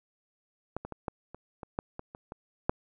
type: clicks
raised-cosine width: 1 ms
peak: -19 / -24 / -24 / -18 / -29 / -26 / -16 / -24 / -29 / -26 / -10 dBFS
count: 11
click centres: 0.766 / 0.85 / 0.923 / 1.082 / 1.346 / 1.632 / 1.789 / 1.994 / 2.149 / 2.321 / 2.695 s
effects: none